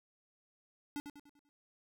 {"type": "tone with echo", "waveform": "square", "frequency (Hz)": 290, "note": "D4", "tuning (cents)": -22, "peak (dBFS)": -38, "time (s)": [0.96, 1], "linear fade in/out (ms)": 0, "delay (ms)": 98, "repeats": 5, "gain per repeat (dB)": -7, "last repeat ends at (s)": 1.49, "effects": []}